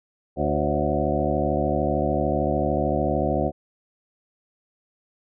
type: harmonic tone with a mistuned harmonic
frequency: 73.42 Hz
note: D2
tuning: in tune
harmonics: 1 / 2 / 3 / 4 / 5 / 7 / 8 / 9 / 10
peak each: -29 / -29 / -29 / -29 / -29 / -29 / -29 / -29 / -29 dBFS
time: 0.36-3.52 s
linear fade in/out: 50 ms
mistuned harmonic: 8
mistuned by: -47 cents
effects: none